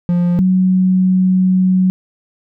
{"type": "tone pair in turn", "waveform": ["triangle", "sine"], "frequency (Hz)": [175.2, 185.62], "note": ["F3", "F#3"], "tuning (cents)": [6, 6], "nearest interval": "minor second", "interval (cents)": 100, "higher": "second", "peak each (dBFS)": -9, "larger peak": "neither", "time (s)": [[0.09, 0.39], [0.39, 1.9]], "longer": "second", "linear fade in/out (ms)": 0, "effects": []}